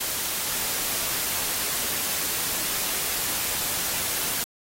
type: noise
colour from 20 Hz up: white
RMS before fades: -27 dBFS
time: 0-4.44 s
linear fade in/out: 10 ms
effects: AAC 48 kbps